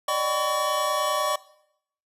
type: tone cluster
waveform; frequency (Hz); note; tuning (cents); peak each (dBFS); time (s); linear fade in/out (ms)
square; 576 / 606 / 769 / 1009 / 1126; D5 / D#5 / G5 / B5 / C#6; -34 / -46 / -33 / +37 / +27; -35 / -29 / -34 / -34 / -26; 0.08-1.36; 5
effects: noise-tail reverb RT60 0.7 s tail -18 dB re dry + resampled to 32000 Hz